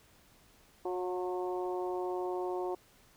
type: harmonic tone with a mistuned harmonic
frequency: 181.3 Hz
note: F#3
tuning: 35 cents flat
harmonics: 2 / 3 / 4 / 5 / 6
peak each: -34 / -43 / -40 / -43 / -48 dBFS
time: 0.85-2.75 s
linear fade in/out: 5 ms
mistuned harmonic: 3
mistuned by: +17 cents
effects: pink hiss -63 dBFS RMS until 3.16 s